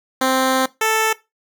10% pulse tone pair in turn, 261.6 / 440.6 Hz, C4 / A4, 0 / +2 cents, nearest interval major sixth, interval 902 cents, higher second, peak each -7 dBFS, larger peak neither, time 0.21-0.66 / 0.81-1.13 s, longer first, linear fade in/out 5 ms, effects noise-tail reverb RT60 0.2 s tail -18 dB re dry

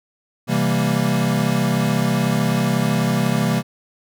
square chord, C dominant seventh, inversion none, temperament equal with one note detuned, 130.81 / 164.81 / 197.02 / 233.1 Hz, C3 / E3 / G3 / Bb3, 0 / 0 / +9 / 0 cents, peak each -23 dBFS, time 0.47-3.63 s, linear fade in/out 50 ms, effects none

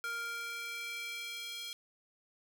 square tone with high-pass filter sweep, 466.2 Hz, A#4, in tune, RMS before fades -41 dBFS, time 0.04-1.73 s, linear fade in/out 0 ms, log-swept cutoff 1400 to 3300 Hz, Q 2.5, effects none

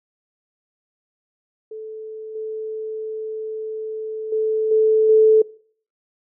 sine tone with level steps, 436.8 Hz, A4, 13 cents flat, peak -30 / -25 / -17 / -12 / -9 dBFS, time 1.71-5.42 s, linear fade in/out 5 ms, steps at 2.35 / 4.32 / 4.71 / 5.09 s, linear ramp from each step 5 ms, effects noise-tail reverb RT60 0.5 s tail -22 dB re dry

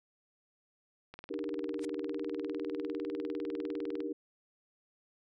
click train, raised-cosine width 0.3 ms, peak -31 dBFS, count 58, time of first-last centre 1.14-4.004 s, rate 19.9 Hz
sine chord, Eb major seventh, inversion third, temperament equal with one note detuned, 293.7 / 311.1 / 392 / 469.9 Hz, D4 / Eb4 / G4 / Bb4, 0 / 0 / 0 / +14 cents, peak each -40 dBFS, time 1.3-4.13 s, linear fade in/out 10 ms
white noise with exponential growth, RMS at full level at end -41 dBFS, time 1.78-1.85 s, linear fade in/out 1 ms, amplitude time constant 15 ms
effects resampled to 22050 Hz

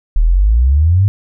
sine exponential sweep, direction up, 36.71 to 103.83 Hz, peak -7 dBFS, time 0.16-1.08 s, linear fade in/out 0 ms, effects none

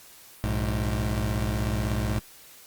25% pulse tone pair together, 60.98 / 105.7 Hz, B1 / G#2, -21 / +31 cents, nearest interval minor seventh, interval 952 cents, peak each -24 dBFS, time 0.44-2.19 s, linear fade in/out 0 ms, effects white hiss -50 dBFS RMS until 2.66 s + Opus 48 kbps

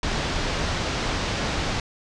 pink low-pass noise, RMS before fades -26 dBFS, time 0.03-1.8 s, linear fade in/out 2 ms, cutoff 5900 Hz, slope 24 dB/octave, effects resampled to 22050 Hz

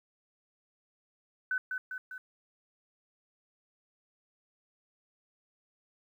sine tone with echo, 1510 Hz, F#6, 35 cents sharp, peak -28 dBFS, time 1.51-1.58 s, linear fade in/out 2 ms, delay 200 ms, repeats 3, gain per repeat -4 dB, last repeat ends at 2.18 s, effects 11-bit

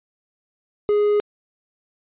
triangle tone, 415.3 Hz, G#4, in tune, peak -13 dBFS, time 0.89-1.2 s, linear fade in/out 0 ms, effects resampled to 8000 Hz

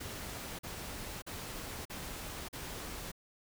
pink noise bursts, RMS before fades -43 dBFS, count 5, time 0-3.118 s, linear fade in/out 10 ms, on 590 ms, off 42 ms, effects none

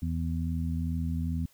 harmonic tone, 82.41 Hz, E2, in tune, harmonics 1 / 2 / 3, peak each -30 / -33 / -35 dBFS, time 0.02-1.46 s, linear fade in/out 5 ms, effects white hiss -63 dBFS RMS until 1.53 s

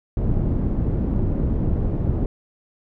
pink low-pass noise, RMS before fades -21 dBFS, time 0.17-2.26 s, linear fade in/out 2 ms, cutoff 290 Hz, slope 12 dB/octave, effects none

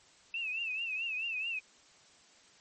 sine tone with vibrato, 2637 Hz, E7, in tune, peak -33 dBFS, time 0.34-1.59 s, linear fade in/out 2 ms, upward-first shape triangle, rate 4.6 Hz, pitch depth 120 cents each way, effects white hiss -61 dBFS RMS until 2.6 s + MP3 32 kbps

